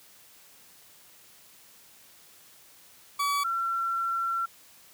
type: tone pair in turn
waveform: 40% pulse / sine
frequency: 1141 / 1356.9 Hz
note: C#6 / E6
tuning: +50 / +50 cents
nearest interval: minor third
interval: 300 cents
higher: second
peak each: -24 / -26 dBFS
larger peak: first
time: 3.19-3.44 / 3.44-4.46 s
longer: second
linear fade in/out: 10 ms
effects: white hiss -55 dBFS RMS until 4.93 s + high-pass 60 Hz 12 dB/octave